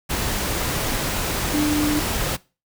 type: tone in noise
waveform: sine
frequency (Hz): 298.2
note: D4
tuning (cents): +27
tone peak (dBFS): -18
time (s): 1.53-2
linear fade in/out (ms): 20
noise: pink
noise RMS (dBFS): -24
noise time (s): 0.09-2.37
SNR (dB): +3
effects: noise-tail reverb RT60 0.3 s tail -21 dB re dry